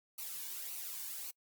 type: noise with flanger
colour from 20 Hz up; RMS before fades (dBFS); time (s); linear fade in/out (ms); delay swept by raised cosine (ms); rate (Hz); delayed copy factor
blue; -43; 0.18-1.31; 5; 0.57 to 1.57; 1.8; -0.55
effects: noise-tail reverb RT60 0.1 s tail -26 dB re dry + Opus 48 kbps